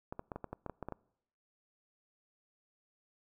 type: clicks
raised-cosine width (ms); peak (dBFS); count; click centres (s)
1; -26; 11; 0.125 / 0.194 / 0.318 / 0.36 / 0.443 / 0.53 / 0.663 / 0.697 / 0.827 / 0.886 / 0.923
effects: noise-tail reverb RT60 0.8 s tail -25 dB re dry